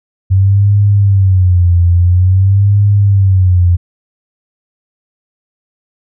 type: tone with vibrato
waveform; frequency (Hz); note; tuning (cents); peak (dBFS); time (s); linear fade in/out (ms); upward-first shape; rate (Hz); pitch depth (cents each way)
sine; 94.1; F#2; +30; -5; 0.3-3.77; 20; sine; 0.49; 140
effects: none